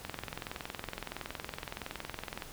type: click train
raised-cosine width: 0.3 ms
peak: -21 dBFS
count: 52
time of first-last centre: 0.05-2.422 s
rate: 21.5 Hz
effects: pink hiss -49 dBFS RMS until 2.52 s